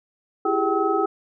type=tone cluster; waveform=sine; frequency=334.4 / 392.7 / 414.6 / 771 / 1286 Hz; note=E4 / G4 / G#4 / G5 / E6; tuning=+25 / +3 / -3 / -29 / -43 cents; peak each=-25 dBFS; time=0.45-1.06 s; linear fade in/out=5 ms; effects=none